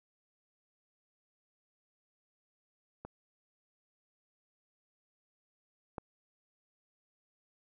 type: clicks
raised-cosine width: 1 ms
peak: -29 / -24 dBFS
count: 2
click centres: 3.05 / 5.982 s
effects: none